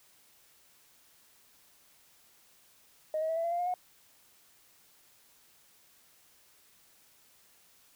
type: tone with pitch steps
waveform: sine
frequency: 622.3 / 636.1 / 650.2 / 664.7 / 679.4 / 694.5 / 709.9 / 725.7 Hz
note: D#5 / D#5 / E5 / E5 / F5 / F5 / F5 / F#5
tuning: 0 / +38 / -24 / +14 / -48 / -10 / +28 / -34 cents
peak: -28 dBFS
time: 3.14-3.74 s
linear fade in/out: 2 ms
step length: 75 ms
effects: tanh soft clip ceiling -24 dBFS + white hiss -63 dBFS RMS until 7.95 s